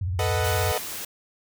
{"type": "tone with vibrato", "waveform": "sine", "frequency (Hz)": 90.9, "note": "F#2", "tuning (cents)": -30, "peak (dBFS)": -24, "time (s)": [0.01, 0.72], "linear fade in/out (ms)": 5, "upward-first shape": "triangle", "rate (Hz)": 17, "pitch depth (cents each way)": 240}
{"type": "chord", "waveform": "sawtooth", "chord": "B dominant seventh", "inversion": "third", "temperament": "equal", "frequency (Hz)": [440, 493.9, 622.3, 740], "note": ["A4", "B4", "D#5", "F#5"], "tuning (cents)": [0, 0, 0, 0], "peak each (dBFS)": -26, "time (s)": [0.19, 0.78], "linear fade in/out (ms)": 2}
{"type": "noise", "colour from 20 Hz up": "white", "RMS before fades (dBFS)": -34, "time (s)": [0.44, 1.05], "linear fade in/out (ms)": 5}
{"effects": []}